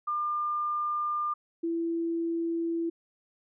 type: tone pair in turn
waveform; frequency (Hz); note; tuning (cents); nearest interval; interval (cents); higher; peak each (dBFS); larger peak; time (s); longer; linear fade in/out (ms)
sine; 1200 / 333.8; D6 / E4; +37 / +22; octave + minor seventh; 2215; first; -27 / -27; neither; 0.07-1.34 / 1.63-2.9; neither; 10
effects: none